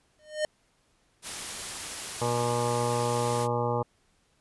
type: tone with exponential growth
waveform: square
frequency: 611 Hz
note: D#5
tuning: 32 cents flat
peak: -23 dBFS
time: 0.19-0.45 s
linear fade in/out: 1 ms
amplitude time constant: 56 ms
type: noise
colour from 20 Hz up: white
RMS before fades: -36 dBFS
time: 1.22-3.48 s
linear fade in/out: 50 ms
type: harmonic tone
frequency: 120 Hz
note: B2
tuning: 49 cents flat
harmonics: 1 / 2 / 3 / 4 / 5 / 7 / 8 / 9 / 10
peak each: -31 / -37 / -38 / -30 / -35 / -32 / -38 / -37 / -39 dBFS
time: 2.21-3.83 s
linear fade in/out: 10 ms
effects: pink hiss -68 dBFS RMS until 4.4 s + resampled to 24000 Hz